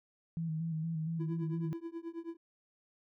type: tone with vibrato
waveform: sine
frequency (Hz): 161.4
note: E3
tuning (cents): -36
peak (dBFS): -33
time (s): 0.37-1.73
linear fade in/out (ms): 0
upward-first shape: square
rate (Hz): 4.3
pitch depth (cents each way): 39
type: tone with tremolo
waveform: triangle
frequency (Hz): 333.7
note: E4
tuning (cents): +21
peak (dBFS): -34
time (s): 1.19-2.37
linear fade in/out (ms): 20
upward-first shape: triangle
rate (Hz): 9.3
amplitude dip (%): 100
effects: none